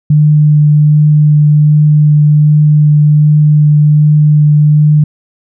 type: tone with vibrato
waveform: sine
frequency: 150 Hz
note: D3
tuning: 37 cents sharp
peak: -3 dBFS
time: 0.1-5.04 s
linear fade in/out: 5 ms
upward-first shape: triangle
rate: 1.3 Hz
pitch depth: 11 cents each way
effects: none